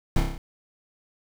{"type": "noise with echo", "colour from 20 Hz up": "brown", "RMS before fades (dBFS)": -18, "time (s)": [0.16, 0.2], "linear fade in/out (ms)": 2, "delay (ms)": 30, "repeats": 6, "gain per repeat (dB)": -3, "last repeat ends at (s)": 0.38, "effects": []}